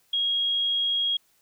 sine tone, 3283 Hz, G#7, 21 cents flat, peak -22 dBFS, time 0.13-1.17 s, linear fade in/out 5 ms, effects white hiss -65 dBFS RMS until 1.41 s

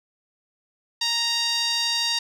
sawtooth tone with band-pass filter, 932.3 Hz, A#5, in tune, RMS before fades -24 dBFS, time 1.01-2.19 s, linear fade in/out 5 ms, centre 4400 Hz, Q 3, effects none

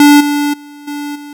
square tone with level steps, 290.8 Hz, D4, 17 cents flat, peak -3 / -12 / -32 / -20 / -28 dBFS, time 0-1.33 s, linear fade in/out 2 ms, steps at 0.2 / 0.53 / 0.87 / 1.15 s, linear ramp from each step 10 ms, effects none

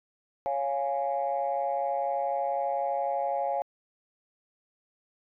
sine chord, Db major, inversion none, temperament equal, 554.4 / 698.5 / 830.6 Hz, Db5 / F5 / Ab5, 0 / 0 / 0 cents, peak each -30 dBFS, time 0.46-3.62 s, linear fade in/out 0 ms, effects tanh soft clip ceiling -19 dBFS

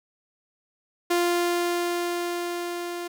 sawtooth tone with level ramp, 348.5 Hz, F4, 4 cents flat, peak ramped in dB -16 to -27 dBFS, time 1.1-3.08 s, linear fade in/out 10 ms, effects none

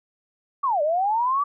sine linear two-way sweep, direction down then up, 1169 to 574 to 1169 Hz, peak -19 dBFS, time 0.63-1.44 s, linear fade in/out 10 ms, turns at 0.82 s, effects none

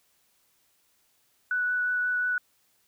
sine tone with vibrato, 1480 Hz, F#6, in tune, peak -24 dBFS, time 1.51-2.38 s, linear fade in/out 2 ms, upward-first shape triangle, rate 5.6 Hz, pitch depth 11 cents each way, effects white hiss -68 dBFS RMS until 2.87 s

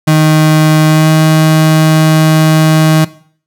35% pulse tone with pitch glide, 155.56 to 157.37 Hz, D#3 to D#3, 0 to +20 cents, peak -3 dBFS, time 0.07-3.05 s, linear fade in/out 10 ms, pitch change +20 cents, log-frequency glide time 0.87-1.09 s, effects noise-tail reverb RT60 0.5 s tail -18 dB re dry

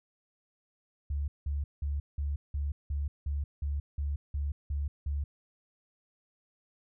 sine tone bursts, 71.7 Hz, D2, 41 cents flat, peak -29 dBFS, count 12, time 1.1-5.24 s, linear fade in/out 5 ms, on 180 ms, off 180 ms, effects none

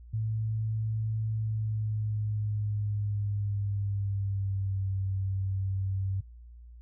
sine tone with pitch glide, 110 to 96.32 Hz, A2 to G2, 0 to -30 cents, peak -28 dBFS, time 0.13-6.21 s, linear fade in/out 10 ms, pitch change -230 cents, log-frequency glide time 1.32-4.93 s, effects noise-tail reverb RT60 0.2 s tail -19 dB re dry + added 59 Hz sine -46 dBFS peak until 6.81 s

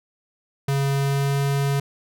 square tone with pitch glide, 138.59 to 139.72 Hz, C#3 to C#3, 0 to +14 cents, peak -20 dBFS, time 0.68-1.8 s, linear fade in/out 5 ms, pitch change +14 cents, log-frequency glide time 0.92-1.38 s, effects none

